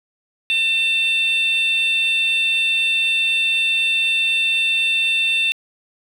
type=tone pair together; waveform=sine; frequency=2690 / 3586 Hz; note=E7 / A7; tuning=+34 / +32 cents; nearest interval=perfect fourth; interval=498 cents; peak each=-15 / -19 dBFS; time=0.5-5.52 s; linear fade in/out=0 ms; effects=tanh soft clip ceiling -12 dBFS + 8-bit